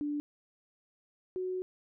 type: tone pair in turn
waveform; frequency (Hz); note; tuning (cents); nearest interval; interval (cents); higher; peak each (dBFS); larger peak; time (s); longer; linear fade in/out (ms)
sine; 293.2 / 369.4; D4 / F#4; -3 / -3; major third; 400; second; -31 / -32; first; 0.01-0.2 / 1.36-1.62; second; 0
effects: none